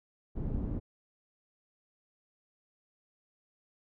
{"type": "low-pass noise", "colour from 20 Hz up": "pink", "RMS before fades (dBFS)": -34, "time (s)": [0.35, 0.8], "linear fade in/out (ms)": 20, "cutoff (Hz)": 270, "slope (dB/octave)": 12, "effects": []}